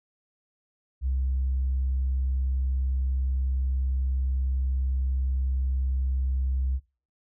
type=tone; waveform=sine; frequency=65.5 Hz; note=C2; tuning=2 cents sharp; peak=-22 dBFS; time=1.01-6.8 s; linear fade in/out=50 ms; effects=noise-tail reverb RT60 0.4 s tail -23 dB re dry + tanh soft clip ceiling -20 dBFS